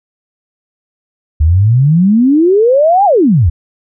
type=exponential two-way sweep; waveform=sine; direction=up then down; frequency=72.6 to 838 to 72.6 Hz; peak=-5 dBFS; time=1.4-3.5 s; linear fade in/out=10 ms; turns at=3.05 s; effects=none